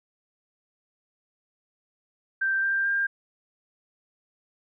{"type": "tone with pitch steps", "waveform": "sine", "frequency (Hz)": [1568, 1583.5, 1599.1], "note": ["G6", "G6", "G6"], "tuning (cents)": [0, 17, 34], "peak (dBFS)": -22, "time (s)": [2.41, 3.07], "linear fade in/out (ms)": 10, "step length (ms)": 220, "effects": []}